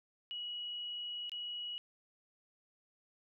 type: tone with dropouts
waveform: sine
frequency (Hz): 2916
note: F#7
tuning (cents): -26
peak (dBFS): -39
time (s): 0.31-1.78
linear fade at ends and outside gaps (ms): 0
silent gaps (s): 1.295-1.318
effects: none